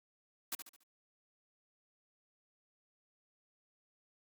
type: noise with echo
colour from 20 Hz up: white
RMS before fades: -38 dBFS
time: 0.52-0.55 s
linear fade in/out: 2 ms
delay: 71 ms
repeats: 4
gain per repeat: -8 dB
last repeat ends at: 0.834 s
effects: high-pass 200 Hz 12 dB/octave + Opus 48 kbps